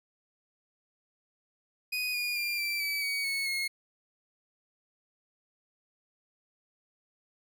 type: tone with pitch steps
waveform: 30% pulse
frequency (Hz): 2489 / 2439 / 2390 / 2343 / 2296 / 2250 / 2205 / 2161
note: D#7 / D#7 / D7 / D7 / D7 / C#7 / C#7 / C#7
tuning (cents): 0 / -35 / +30 / -5 / -40 / +25 / -10 / -45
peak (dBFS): -27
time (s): 1.92-3.68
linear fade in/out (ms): 10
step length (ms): 220
effects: none